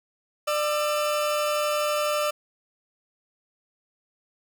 30% pulse tone pair together, 596 / 1338 Hz, D5 / E6, +25 / +25 cents, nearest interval octave + major second, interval 1400 cents, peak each -21 / -28 dBFS, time 0.47-2.31 s, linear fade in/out 10 ms, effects none

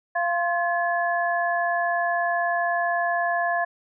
sine tone cluster, 692 / 1052 / 1711 Hz, F5 / C6 / A6, -16 / +9 / -49 cents, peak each -23 / -30 / -26 dBFS, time 0.15-3.65 s, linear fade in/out 10 ms, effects none

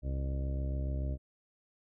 harmonic tone, 67 Hz, C2, 42 cents sharp, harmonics 1 / 2 / 3 / 4 / 5 / 6 / 7 / 8 / 9, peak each -32 / -39 / -50 / -46 / -50 / -57 / -56 / -58 / -48 dBFS, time 0.02-1.18 s, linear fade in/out 50 ms, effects none

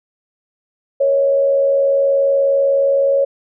sine tone with frequency modulation, 552 Hz, C#5, 7 cents flat, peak -11 dBFS, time 1-3.25 s, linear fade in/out 10 ms, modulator 80.5 Hz, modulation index 0.38, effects none

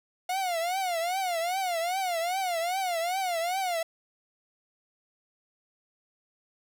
45% pulse tone with vibrato, 714 Hz, F5, 38 cents sharp, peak -27 dBFS, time 0.29-3.83 s, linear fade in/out 5 ms, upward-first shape triangle, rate 2.5 Hz, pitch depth 170 cents each way, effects none

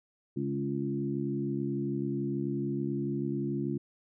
harmonic tone with a mistuned harmonic, 69.2 Hz, C#2, 2 cents flat, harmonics 2 / 3 / 4 / 5, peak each -35 / -35 / -35 / -35 dBFS, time 0.36-3.78 s, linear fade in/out 10 ms, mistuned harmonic 4, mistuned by +15 cents, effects none

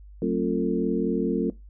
sine tone cluster, 186.7 / 225.4 / 270.2 / 349.4 / 448.6 Hz, F#3 / A3 / C#4 / F4 / A4, +16 / +42 / -44 / +1 / +34 cents, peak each -28 dBFS, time 0.22-1.5 s, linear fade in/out 2 ms, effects noise-tail reverb RT60 0.2 s tail -19 dB re dry + added 50 Hz sine -43 dBFS peak until 1.69 s

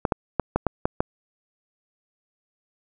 clicks, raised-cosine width 1 ms, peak -6 dBFS, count 7, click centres 0.052 / 0.122 / 0.397 / 0.56 / 0.667 / 0.855 / 1.005 s, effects none

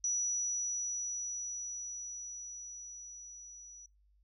sine tone with level ramp, 5880 Hz, F#8, 12 cents flat, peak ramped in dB -30 to -50 dBFS, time 0.04-3.86 s, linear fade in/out 2 ms, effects noise-tail reverb RT60 0.2 s tail -26 dB re dry + added 50 Hz sine -65 dBFS peak until 4.23 s

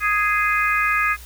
harmonic tone, 415.3 Hz, G#4, in tune, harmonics 3 / 4 / 5 / 6, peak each -21 / -22 / -23 / -24 dBFS, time 0-1.17 s, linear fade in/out 50 ms, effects added 60 Hz sine -39 dBFS peak until 1.25 s + white hiss -44 dBFS RMS until 1.25 s

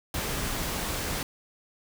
pink noise, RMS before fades -31 dBFS, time 0.14-1.23 s, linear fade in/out 2 ms, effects none

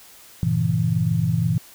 sine chord, G diminished seventh, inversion none, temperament equal, 98 / 116.54 / 138.59 / 164.81 Hz, G2 / Bb2 / Db3 / Fb3, 0 / 0 / 0 / 0 cents, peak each -27 / -22 / -27 / -21 dBFS, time 0.43-1.58 s, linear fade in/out 0 ms, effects white hiss -47 dBFS RMS until 1.74 s

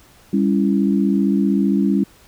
sine chord, C# diminished, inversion second, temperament just, 199.57 / 277.2 / 332.6 Hz, G3 / C#4 / E4, +31 / 0 / +16 cents, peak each -16 / -19 / -22 dBFS, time 0.33-2.04 s, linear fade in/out 5 ms, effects pink hiss -50 dBFS RMS until 2.27 s

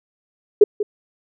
sine tone with echo, 415.3 Hz, G#4, in tune, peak -4 dBFS, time 0.61-0.64 s, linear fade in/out 5 ms, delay 190 ms, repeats 1, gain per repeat -13 dB, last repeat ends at 0.83 s, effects none

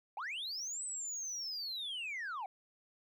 sine linear two-way sweep, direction up then down, 725 to 8140 to 725 Hz, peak -36 dBFS, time 0.17-2.46 s, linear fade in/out 2 ms, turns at 0.84 s, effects tanh soft clip ceiling -37 dBFS + 13-bit

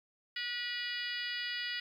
harmonic tone, 485 Hz, B4, 31 cents flat, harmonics 3 / 4 / 5 / 6 / 7 / 8 / 9 / 10, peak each -45 / -39 / -47 / -41 / -46 / -49 / -48 / -44 dBFS, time 0.36-1.8 s, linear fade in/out 5 ms, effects 11-bit

